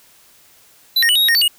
square tone with pitch steps, 3988 / 1855 / 2958 / 3767 / 3795 / 1851 / 4517 / 2873 Hz, B7 / A#6 / F#7 / A#7 / A#7 / A#6 / C#8 / F7, +16 / -9 / -1 / +17 / +30 / -13 / +32 / +48 cents, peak -12 dBFS, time 0.96-1.48 s, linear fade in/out 5 ms, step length 65 ms, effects white hiss -50 dBFS RMS until 1.58 s

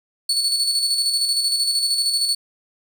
35% pulse tone with tremolo, 4435 Hz, C#8, in tune, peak -15 dBFS, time 0.29-2.35 s, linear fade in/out 5 ms, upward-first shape square, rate 13 Hz, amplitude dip 40%, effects none

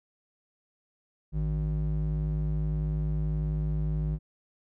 triangle ring-modulated tone, 104.9 Hz, G#2, 18 cents sharp, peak -21 dBFS, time 1.32-4.19 s, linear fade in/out 50 ms, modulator 49.2 Hz, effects none

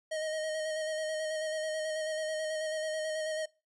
square tone with vibrato, 625 Hz, D#5, 8 cents sharp, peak -33 dBFS, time 0.11-3.46 s, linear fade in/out 10 ms, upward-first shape square, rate 9.2 Hz, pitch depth 19 cents each way, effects noise-tail reverb RT60 0.3 s tail -23 dB re dry + resampled to 24000 Hz

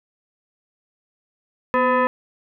sine tone with frequency modulation, 246.2 Hz, B3, 5 cents flat, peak -15 dBFS, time 1.74-2.07 s, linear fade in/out 0 ms, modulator 758 Hz, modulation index 1.8, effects none

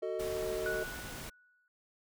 triangle chord, D# diminished, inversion first, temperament just, 373.4 / 448 / 622.3 Hz, F#4 / A4 / D#5, +16 / +31 / 0 cents, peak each -36 dBFS, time 0.02-0.84 s, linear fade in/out 10 ms
pink noise, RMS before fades -44 dBFS, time 0.19-1.3 s, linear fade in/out 10 ms
sine tone with exponential decay, 1473 Hz, F#6, 8 cents flat, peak -33 dBFS, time 0.66-1.68 s, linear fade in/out 1 ms, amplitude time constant 220 ms
effects none

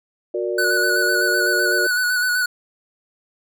sine chord, Gb augmented, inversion none, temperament equal with one note detuned, 365.3 / 466.2 / 587.3 Hz, Gb4 / Bb4 / D5, -22 / 0 / 0 cents, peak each -23 / -26 / -26 dBFS, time 0.34-1.87 s, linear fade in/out 5 ms
square tone with vibrato, 1480 Hz, F#6, in tune, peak -18 dBFS, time 0.58-2.46 s, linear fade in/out 5 ms, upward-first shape square, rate 7.9 Hz, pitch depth 26 cents each way
effects none

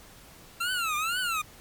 25% pulse tone with vibrato, 1345 Hz, E6, 34 cents sharp, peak -23 dBFS, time 0.6-1.42 s, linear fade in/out 10 ms, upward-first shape triangle, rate 2.1 Hz, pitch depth 220 cents each way, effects pink hiss -51 dBFS RMS until 1.6 s + MP3 96 kbps

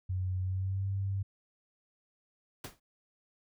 sine tone with pitch glide, 92.5 to 97.72 Hz, F#2 to G2, 0 to -5 cents, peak -30 dBFS, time 0.09-1.23 s, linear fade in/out 10 ms, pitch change +95 cents, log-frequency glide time 0.41-0.87 s
pink noise with exponential decay, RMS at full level -38 dBFS, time 2.64-2.8 s, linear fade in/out 5 ms, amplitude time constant 33 ms
effects none

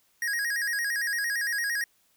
square tone with vibrato, 1760 Hz, A6, in tune, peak -27 dBFS, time 0.22-1.84 s, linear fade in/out 2 ms, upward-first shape square, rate 8.8 Hz, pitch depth 110 cents each way, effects white hiss -67 dBFS RMS until 2.16 s

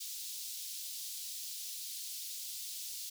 pink high-pass noise, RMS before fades -43 dBFS, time 0-3.1 s, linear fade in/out 10 ms, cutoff 3800 Hz, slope 24 dB/octave, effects none

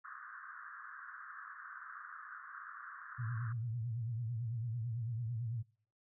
white band-pass noise, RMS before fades -50 dBFS, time 0.04-3.53 s, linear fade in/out 10 ms, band 1100 to 1700 Hz, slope 96 dB/octave
sine tone with vibrato, 116.1 Hz, A#2, 7 cents flat, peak -36 dBFS, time 3.18-5.63 s, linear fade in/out 20 ms, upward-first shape triangle, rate 9 Hz, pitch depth 140 cents each way
effects noise-tail reverb RT60 0.5 s tail -24 dB re dry

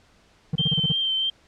triangle tone bursts, 156.4 Hz, D#3, 9 cents sharp, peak -18 dBFS, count 7, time 0.53-0.922 s, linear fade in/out 5 ms, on 26 ms, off 35 ms
sine tone with vibrato, 3132 Hz, G7, 2 cents flat, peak -21 dBFS, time 0.58-1.3 s, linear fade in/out 5 ms, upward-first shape triangle, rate 3.1 Hz, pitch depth 25 cents each way
effects pink hiss -58 dBFS RMS until 1.47 s + low-pass 6000 Hz 12 dB/octave

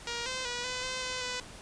5% pulse tone with pitch steps, 472.8 / 515 / 485.8 / 504 / 513 / 508 / 498.9 Hz, A#4 / C5 / B4 / B4 / C5 / B4 / B4, +24 / -28 / -29 / +35 / -34 / +49 / +17 cents, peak -22 dBFS, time 0.07-1.4 s, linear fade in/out 2 ms, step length 190 ms, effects pink hiss -48 dBFS RMS until 1.61 s + resampled to 22050 Hz

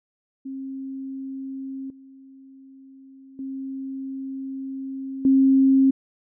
sine tone with level steps, 268 Hz, C4, 42 cents sharp, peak -30 / -44 / -29 / -13 dBFS, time 0.45-5.91 s, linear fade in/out 10 ms, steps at 1.9 / 3.39 / 5.25 s, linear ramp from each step 2 ms, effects none

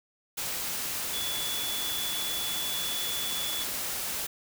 sine tone in noise, 3434 Hz, A7, 43 cents flat, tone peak -33 dBFS, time 1.13-3.64 s, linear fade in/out 10 ms, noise white, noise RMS -33 dBFS, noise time 0.37-4.27 s, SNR -3 dB, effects none

